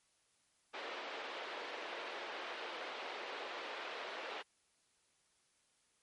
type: band-pass noise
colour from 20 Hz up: pink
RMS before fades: -45 dBFS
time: 0.73-4.43 s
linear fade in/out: 20 ms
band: 400 to 3700 Hz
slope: 24 dB/octave
effects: white hiss -75 dBFS RMS until 6.02 s + MP3 48 kbps